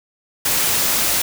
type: noise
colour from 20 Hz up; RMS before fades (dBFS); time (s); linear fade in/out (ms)
white; -18; 0.45-1.22; 5
effects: none